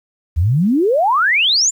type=exponential sweep; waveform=sine; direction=up; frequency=73.42 to 7459 Hz; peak=-11 dBFS; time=0.36-1.71 s; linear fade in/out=20 ms; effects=8-bit